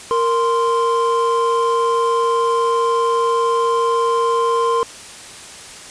triangle tone pair together, 464.6 / 1043 Hz, A#4 / C6, -6 / -6 cents, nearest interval octave + major second, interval 1400 cents, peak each -15 dBFS, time 0.11-4.83 s, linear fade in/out 0 ms, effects white hiss -36 dBFS RMS until 5.9 s + resampled to 22050 Hz

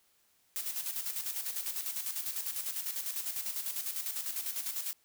blue noise with tremolo, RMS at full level -35 dBFS, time 0.56-4.93 s, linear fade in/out 0 ms, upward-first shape square, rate 10 Hz, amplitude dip 55%, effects white hiss -70 dBFS RMS until 5.04 s

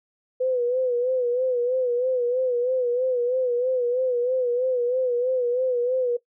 sine tone with vibrato, 498.8 Hz, B4, 17 cents sharp, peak -20 dBFS, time 0.4-6.17 s, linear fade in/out 10 ms, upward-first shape sine, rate 3.1 Hz, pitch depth 70 cents each way, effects noise-tail reverb RT60 0.1 s tail -18 dB re dry

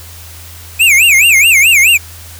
square tone with vibrato, 2435 Hz, D#7, 38 cents flat, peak -5 dBFS, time 0.79-1.98 s, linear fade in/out 20 ms, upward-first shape sine, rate 4.7 Hz, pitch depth 250 cents each way, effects added 84 Hz sine -32 dBFS peak until 2.39 s + white hiss -34 dBFS RMS until 2.39 s

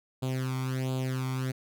sawtooth tone with flanger, 130 Hz, C3, 11 cents flat, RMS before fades -31 dBFS, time 0.22-1.52 s, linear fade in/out 10 ms, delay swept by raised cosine 0.26 to 0.9 ms, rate 1.4 Hz, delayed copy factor +0.8, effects none

